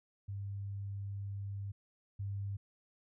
sine tone pair in turn, 99.6 / 99.6 Hz, G2 / G2, +28 / +28 cents, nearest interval unison, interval 0 cents, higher neither, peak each -38 / -36 dBFS, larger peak second, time 0.28-1.72 / 2.19-2.57 s, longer first, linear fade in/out 10 ms, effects none

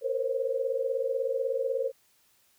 sine tone cluster, 461.8 / 518 / 538 Hz, A#4 / C5 / C5, -16 / -17 / +48 cents, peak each -31 dBFS, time 0.01-1.92 s, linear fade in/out 50 ms, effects white hiss -66 dBFS RMS until 2.58 s

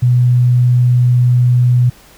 sine tone, 123.47 Hz, B2, in tune, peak -7 dBFS, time 0.02-1.9 s, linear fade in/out 10 ms, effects pink hiss -43 dBFS RMS until 2.17 s

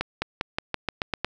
accelerating click train, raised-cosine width 0.3 ms, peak -9 dBFS, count 9, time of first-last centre 0.01-1.246 s, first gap 210 ms, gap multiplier 0.91, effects none

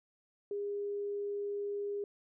sine tone, 406.7 Hz, G#4, 36 cents flat, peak -34 dBFS, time 0.51-2.04 s, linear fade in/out 2 ms, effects none

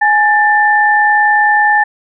sine tone pair together, 836.8 / 1775 Hz, G#5 / A6, +13 / +15 cents, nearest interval octave + minor second, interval 1302 cents, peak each -10 dBFS, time 0.01-1.84 s, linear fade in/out 10 ms, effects none

